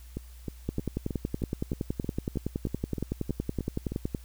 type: two click trains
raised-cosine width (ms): 3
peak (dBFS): -20 / -16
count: 13 / 38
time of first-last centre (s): 0.17-3.92 / 0.69-4.148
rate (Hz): 3.2 / 10.7
effects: added 60 Hz sine -45 dBFS peak until 4.24 s + white hiss -58 dBFS RMS until 4.24 s